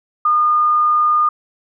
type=tone; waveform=sine; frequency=1218 Hz; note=D#6; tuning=37 cents flat; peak=-11 dBFS; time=0.25-1.29 s; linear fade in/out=5 ms; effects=none